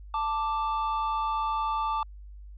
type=tone pair together; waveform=triangle; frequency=884 / 1174.7 Hz; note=A5 / D6; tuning=+8 / 0 cents; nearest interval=perfect fourth; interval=492 cents; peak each=-27 dBFS; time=0.14-2.03 s; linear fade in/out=2 ms; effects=added 50 Hz sine -42 dBFS peak until 2.57 s + resampled to 11025 Hz